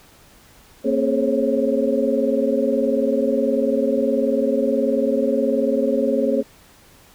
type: tone cluster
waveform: sine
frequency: 231.2 / 269.7 / 420.6 / 532 / 552 Hz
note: A#3 / C#4 / G#4 / C5 / C#5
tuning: -14 / -47 / +22 / +29 / -7 cents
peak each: -23 dBFS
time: 0.84-6.43 s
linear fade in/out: 20 ms
effects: pink hiss -50 dBFS RMS until 7.14 s